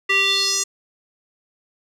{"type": "tone with band-pass filter sweep", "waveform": "square", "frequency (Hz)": 392, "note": "G4", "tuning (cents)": 0, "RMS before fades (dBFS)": -19, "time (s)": [0.09, 0.64], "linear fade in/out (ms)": 10, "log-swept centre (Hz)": [2300, 6900], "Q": 4.4, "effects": []}